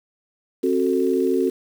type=chord; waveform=sine; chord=F# diminished; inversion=second; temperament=just; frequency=266.4 / 370 / 444 Hz; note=C4 / F#4 / A4; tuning=+31 / 0 / +16 cents; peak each=-22 / -20 / -23 dBFS; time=0.63-1.5 s; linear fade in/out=10 ms; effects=7-bit